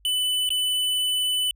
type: tone with dropouts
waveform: square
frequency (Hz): 2996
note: F#7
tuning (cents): +21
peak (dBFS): -22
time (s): 0.05-1.51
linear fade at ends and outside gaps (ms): 1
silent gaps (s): 0.491-0.504
effects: added 50 Hz sine -55 dBFS peak until 1.55 s